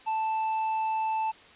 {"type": "tone with hard clipping", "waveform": "triangle", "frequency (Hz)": 880, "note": "A5", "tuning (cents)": 0, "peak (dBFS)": -27, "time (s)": [0.06, 1.32], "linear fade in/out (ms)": 20, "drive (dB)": 7, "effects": ["white hiss -52 dBFS RMS until 1.55 s", "resampled to 8000 Hz"]}